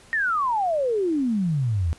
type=exponential sweep; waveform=sine; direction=down; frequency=1879 to 76 Hz; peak=-20 dBFS; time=0.13-1.93 s; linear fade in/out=0 ms; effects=pink hiss -51 dBFS RMS until 1.98 s + resampled to 24000 Hz